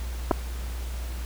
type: clicks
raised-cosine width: 1 ms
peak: -7 dBFS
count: 2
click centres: 0.311 / 0.314 s
effects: added 60 Hz sine -30 dBFS peak until 1.25 s + pink hiss -43 dBFS RMS until 1.25 s